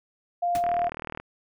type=tone; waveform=sine; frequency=699 Hz; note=F5; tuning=1 cent sharp; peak=-22 dBFS; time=0.42-0.89 s; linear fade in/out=10 ms
type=noise with exponential decay; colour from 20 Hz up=pink; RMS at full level=-31 dBFS; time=0.55-0.67 s; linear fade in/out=1 ms; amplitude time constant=24 ms
type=click train; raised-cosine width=0.5 ms; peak=-19 dBFS; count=23; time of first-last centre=0.64-1.2 s; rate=39.3 Hz
effects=none